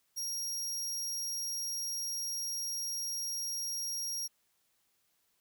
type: tone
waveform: sawtooth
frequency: 5620 Hz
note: F8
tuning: 10 cents sharp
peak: -32 dBFS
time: 0.16-4.28 s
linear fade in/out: 20 ms
effects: white hiss -75 dBFS RMS until 5.4 s